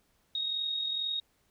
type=tone with amplitude modulation; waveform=sine; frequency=3749 Hz; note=A#7; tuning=9 cents sharp; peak=-28 dBFS; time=0.35-1.2 s; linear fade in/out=2 ms; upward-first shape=sine; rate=42.2 Hz; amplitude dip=45%; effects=pink hiss -71 dBFS RMS until 1.5 s